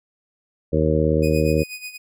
harmonic tone, 77.9 Hz, D#2, 3 cents sharp, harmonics 1 / 2 / 3 / 4 / 5 / 6 / 7, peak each -23 / -22 / -26 / -24 / -26 / -22 / -24 dBFS, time 0.72-1.64 s, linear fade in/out 20 ms
sawtooth tone with tremolo, 2487 Hz, D#7, 1 cent flat, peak -26 dBFS, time 1.22-1.98 s, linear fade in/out 20 ms, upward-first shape sine, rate 8.2 Hz, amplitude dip 75%
effects none

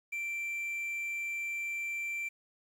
triangle tone with quantisation, 2349 Hz, D7, in tune, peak -32 dBFS, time 0.12-2.29 s, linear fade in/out 10 ms, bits 10, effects none

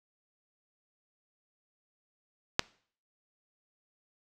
click, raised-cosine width 0.2 ms, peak -5 dBFS, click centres 2.594 s, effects noise-tail reverb RT60 0.5 s tail -23 dB re dry

